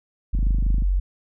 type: tone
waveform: sine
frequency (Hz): 46.25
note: F#1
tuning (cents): 0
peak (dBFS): -17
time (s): 0.33-1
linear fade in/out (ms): 10
type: click train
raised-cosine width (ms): 5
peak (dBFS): -17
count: 13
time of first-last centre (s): 0.35-0.822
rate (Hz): 25.4
effects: none